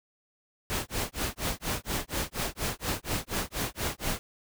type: noise with tremolo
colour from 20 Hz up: pink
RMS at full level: -29 dBFS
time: 0.7-4.19 s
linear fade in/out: 0 ms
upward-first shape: sine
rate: 4.2 Hz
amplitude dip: 100%
effects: none